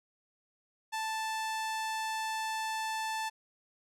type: tone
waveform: sawtooth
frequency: 880 Hz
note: A5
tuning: in tune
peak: -29 dBFS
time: 0.92-3.3 s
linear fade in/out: 20 ms
effects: low-pass 11000 Hz 12 dB/octave